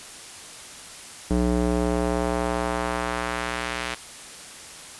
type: tone with band-pass filter sweep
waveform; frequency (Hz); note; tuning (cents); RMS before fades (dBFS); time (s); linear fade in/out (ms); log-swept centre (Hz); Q
square; 60.3; B1; -41; -25; 1.3-3.95; 10; 290 to 2500; 0.91
effects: white hiss -41 dBFS RMS until 4.99 s + resampled to 24000 Hz